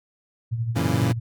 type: tone with tremolo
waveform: sine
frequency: 115.3 Hz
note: A#2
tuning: 19 cents flat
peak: -20 dBFS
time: 0.51-1.2 s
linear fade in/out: 20 ms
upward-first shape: triangle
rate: 12 Hz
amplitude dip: 65%
type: chord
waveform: 25% pulse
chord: F# dominant seventh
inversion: none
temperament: equal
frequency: 92.5 / 116.54 / 138.59 / 164.81 Hz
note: F#2 / A#2 / C#3 / E3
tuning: 0 / 0 / 0 / 0 cents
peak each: -23 dBFS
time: 0.75-1.13 s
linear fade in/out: 20 ms
effects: none